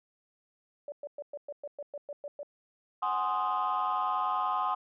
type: tone bursts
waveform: sine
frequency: 579 Hz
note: D5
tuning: 25 cents flat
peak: -36 dBFS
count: 11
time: 0.88-2.431 s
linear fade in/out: 2 ms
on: 41 ms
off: 110 ms
type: chord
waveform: sine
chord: Ab dominant seventh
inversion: third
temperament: equal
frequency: 740 / 830.6 / 1046.5 / 1244.5 Hz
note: Gb5 / Ab5 / C6 / Eb6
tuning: 0 / 0 / 0 / 0 cents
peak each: -33 / -33 / -30 / -31 dBFS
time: 3.02-4.75 s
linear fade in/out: 10 ms
effects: tanh soft clip ceiling -22 dBFS